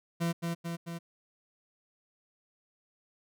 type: tone with echo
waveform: 40% pulse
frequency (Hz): 168.9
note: E3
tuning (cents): +42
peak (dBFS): -27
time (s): 0.2-0.33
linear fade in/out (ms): 20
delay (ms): 220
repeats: 3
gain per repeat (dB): -3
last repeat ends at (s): 0.99
effects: none